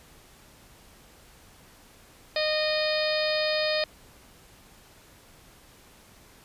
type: harmonic tone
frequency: 615 Hz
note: D#5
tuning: 20 cents flat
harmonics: 1 / 2 / 3 / 4 / 5 / 6 / 7 / 8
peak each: -26 / -39 / -33 / -34 / -39 / -34 / -33 / -34 dBFS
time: 2.36-3.84 s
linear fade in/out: 2 ms
effects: pink hiss -54 dBFS RMS until 6.44 s + resampled to 32000 Hz